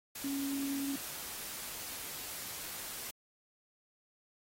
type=tone in noise; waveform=sine; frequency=277.2 Hz; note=C#4; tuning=in tune; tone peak=-34 dBFS; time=0.24-0.96 s; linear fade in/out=5 ms; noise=white; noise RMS=-43 dBFS; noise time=0.15-3.11 s; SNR=+6 dB; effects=AAC 48 kbps